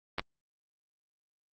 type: clicks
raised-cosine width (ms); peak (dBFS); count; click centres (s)
0.3; -15; 2; 0.184 / 0.195
effects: Opus 24 kbps